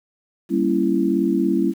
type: chord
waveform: sine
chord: G diminished seventh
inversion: none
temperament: equal with one note detuned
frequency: 196 / 233.1 / 277.2 / 334.4 Hz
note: G3 / Bb3 / Db4 / Fb4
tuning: 0 / 0 / 0 / +25 cents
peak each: -22 / -24 / -22 / -20 dBFS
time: 0.49-1.74 s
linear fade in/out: 50 ms
effects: 8-bit